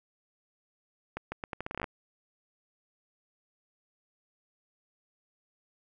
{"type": "accelerating click train", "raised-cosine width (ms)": 0.5, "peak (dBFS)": -20, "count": 13, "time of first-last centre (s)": [1.17, 1.842], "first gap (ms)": 150, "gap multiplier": 0.79, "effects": []}